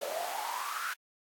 pink noise with high-pass filter sweep, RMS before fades -36 dBFS, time 0.01-0.94 s, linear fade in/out 10 ms, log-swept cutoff 540 to 1500 Hz, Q 8.6, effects AAC 64 kbps

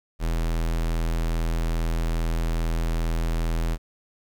square tone, 41.2 Hz, E1, in tune, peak -23 dBFS, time 0.19-3.78 s, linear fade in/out 50 ms, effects 10-bit

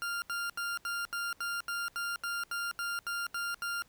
40% pulse tone bursts, 1396.9 Hz, F6, in tune, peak -32 dBFS, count 14, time 0.02-3.821 s, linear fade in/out 0 ms, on 200 ms, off 77 ms, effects pink hiss -65 dBFS RMS until 3.88 s

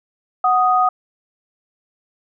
sine tone pair together, 740 / 1244.5 Hz, F#5 / D#6, 0 / 0 cents, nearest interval major sixth, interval 900 cents, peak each -15 dBFS, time 0.44-0.89 s, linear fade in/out 5 ms, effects none

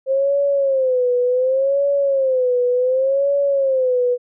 sine tone with vibrato, 527 Hz, C5, 12 cents sharp, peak -14 dBFS, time 0.06-4.18 s, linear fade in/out 50 ms, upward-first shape sine, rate 0.68 Hz, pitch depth 120 cents each way, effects none

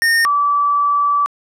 square / sine tone pair in turn, 1834 / 1155.3 Hz, A#6 / D6, -29 / -29 cents, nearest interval minor sixth, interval 800 cents, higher first, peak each -12 dBFS, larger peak neither, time 0.02-0.25 / 0.25-1.26 s, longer second, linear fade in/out 0 ms, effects low-pass 12000 Hz 12 dB/octave

